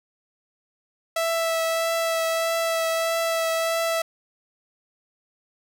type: tone with vibrato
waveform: sawtooth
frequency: 658 Hz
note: E5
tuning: 3 cents flat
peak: -18 dBFS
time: 1.16-4.02 s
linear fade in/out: 5 ms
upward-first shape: triangle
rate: 1.6 Hz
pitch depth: 15 cents each way
effects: none